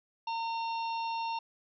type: harmonic tone with a mistuned harmonic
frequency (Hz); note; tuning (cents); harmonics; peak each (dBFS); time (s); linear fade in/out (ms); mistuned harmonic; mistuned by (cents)
914; A#5; -34; 1 / 3 / 4 / 5 / 6; -32 / -43 / -48 / -49 / -51; 0.27-1.39; 5; 5; -110
effects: none